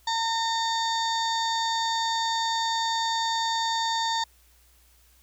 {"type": "harmonic tone with a mistuned harmonic", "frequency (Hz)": 910, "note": "A#5", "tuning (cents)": -42, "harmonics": [1, 2, 4, 5, 6, 7, 8], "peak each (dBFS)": [-26, -34, -31, -33, -44, -40, -42], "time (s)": [0.07, 4.24], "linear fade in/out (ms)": 5, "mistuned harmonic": 7, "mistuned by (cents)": 88, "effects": ["added 60 Hz sine -59 dBFS peak until 5.22 s", "white hiss -61 dBFS RMS until 5.22 s"]}